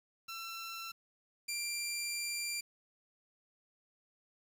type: tone pair in turn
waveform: 15% pulse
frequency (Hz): 1346 / 2372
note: E6 / D7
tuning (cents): +36 / +17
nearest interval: minor seventh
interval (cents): 981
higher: second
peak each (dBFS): -35 / -29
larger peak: second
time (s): 0.28-0.92 / 1.48-2.61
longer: second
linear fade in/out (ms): 10
effects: 10-bit